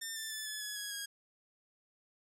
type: tone with pitch steps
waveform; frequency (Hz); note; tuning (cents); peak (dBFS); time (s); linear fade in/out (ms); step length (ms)
10% pulse; 1800 / 1772.1 / 1744.7 / 1717.7 / 1691.1 / 1665 / 1639.2; A6 / A6 / A6 / A6 / G#6 / G#6 / G#6; +39 / +12 / -15 / -42 / +31 / +4 / -23; -30; 0.01-1.06; 10; 150
effects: none